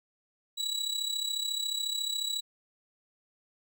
35% pulse tone with amplitude modulation, 3910 Hz, B7, 18 cents flat, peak -25 dBFS, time 0.57-2.41 s, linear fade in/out 20 ms, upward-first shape sine, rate 34.1 Hz, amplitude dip 70%, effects none

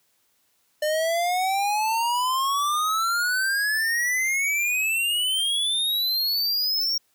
square exponential sweep, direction up, 600 to 5600 Hz, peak -22 dBFS, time 0.82-6.98 s, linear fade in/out 5 ms, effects white hiss -67 dBFS RMS until 7.14 s + high-pass 60 Hz 12 dB/octave

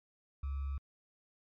sine tone with sample-and-hold, 69.3 Hz, C#2, in tune, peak -34 dBFS, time 0.43-0.78 s, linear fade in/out 5 ms, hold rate 1225 Hz, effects low-pass 2000 Hz 12 dB/octave + MP3 64 kbps

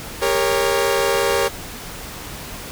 sawtooth chord, G diminished, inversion none, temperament equal with one note detuned, 400.7 / 466.2 / 554.4 Hz, G4 / Bb4 / Db5, +38 / 0 / 0 cents, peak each -17 dBFS, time 0.21-1.49 s, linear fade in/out 20 ms, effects pink hiss -33 dBFS RMS until 2.71 s

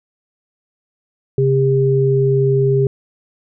sine tone pair together, 134.6 / 401.5 Hz, C3 / G4, +49 / +41 cents, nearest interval octave + perfect fifth, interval 1892 cents, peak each -14 dBFS, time 1.38-2.87 s, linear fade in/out 2 ms, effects none

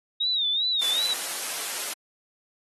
sine tone with vibrato, 3729 Hz, A#7, in tune, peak -22 dBFS, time 0.2-1.14 s, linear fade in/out 10 ms, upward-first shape sine, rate 2.6 Hz, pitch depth 120 cents each way
white noise, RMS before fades -31 dBFS, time 0.81-1.94 s, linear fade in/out 10 ms
effects high-pass 400 Hz 12 dB/octave + AAC 32 kbps

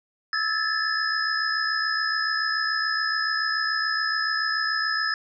sine tone cluster, 1304 / 1685 / 1752 / 5100 Hz, E6 / G#6 / A6 / D#8, -19 / +25 / -8 / +42 cents, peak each -29 / -29 / -27 / -28 dBFS, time 0.33-5.14 s, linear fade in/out 2 ms, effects none

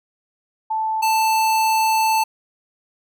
sine / square tone pair in turn, 878 / 882.3 Hz, A5 / A5, -4 / +5 cents, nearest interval unison, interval 9 cents, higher second, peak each -19 / -16 dBFS, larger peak second, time 0.7-1.02 / 1.02-2.24 s, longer second, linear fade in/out 10 ms, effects none

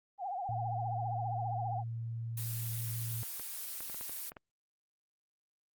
sine tone with vibrato, 758 Hz, F#5, 42 cents sharp, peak -35 dBFS, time 0.18-1.84 s, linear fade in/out 50 ms, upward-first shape triangle, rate 15 Hz, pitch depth 160 cents each way
sine tone, 115 Hz, A#2, 23 cents flat, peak -36 dBFS, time 0.49-3.23 s, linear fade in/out 0 ms
blue noise, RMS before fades -41 dBFS, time 2.37-4.3 s, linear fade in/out 5 ms
clicks, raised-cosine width 0.5 ms, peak -32 dBFS, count 9, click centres 3.234 / 3.397 / 3.806 / 3.898 / 3.945 / 4.011 / 4.095 / 4.319 / 4.368 s
effects Opus 24 kbps

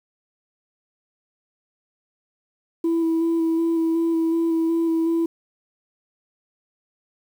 sine tone with vibrato, 329.6 Hz, E4, in tune, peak -16 dBFS, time 2.84-5.26 s, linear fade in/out 5 ms, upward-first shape square, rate 2.7 Hz, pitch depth 14 cents each way, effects tanh soft clip ceiling -16 dBFS + 8-bit

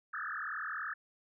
sine tone with frequency modulation, 1500 Hz, F#6, 23 cents sharp, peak -36 dBFS, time 0.13-0.94 s, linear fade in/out 10 ms, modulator 41.2 Hz, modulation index 6.7, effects none

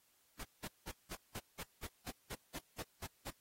pink noise bursts, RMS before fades -45 dBFS, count 13, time 0.39-3.307 s, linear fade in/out 10 ms, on 49 ms, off 190 ms, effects white hiss -73 dBFS RMS until 3.4 s + AAC 48 kbps

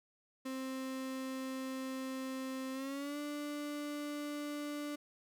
35% pulse tone with pitch glide, 262.8 to 293.3 Hz, C4 to D4, +8 to -2 cents, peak -37 dBFS, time 0.45-4.96 s, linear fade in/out 10 ms, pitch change +190 cents, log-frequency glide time 2.73-3.18 s, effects none

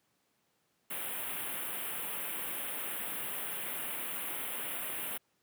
white band-stop noise, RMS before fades -38 dBFS, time 0.9-5.18 s, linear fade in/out 10 ms, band 3300 to 9300 Hz, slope 48 dB/octave, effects pink hiss -75 dBFS RMS until 5.42 s + high-pass 150 Hz 12 dB/octave

